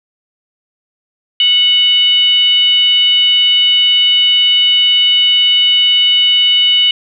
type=tone with frequency modulation; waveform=sine; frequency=2960 Hz; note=F#7; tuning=in tune; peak=-7 dBFS; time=1.4-6.91 s; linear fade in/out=2 ms; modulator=762 Hz; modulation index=0.43; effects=none